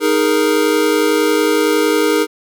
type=chord; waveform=square; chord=D# suspended fourth; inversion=none; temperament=equal; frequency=311.1 / 415.3 / 466.2 Hz; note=D#4 / G#4 / A#4; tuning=0 / 0 / 0 cents; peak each=-17 dBFS; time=0-2.27 s; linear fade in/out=50 ms; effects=none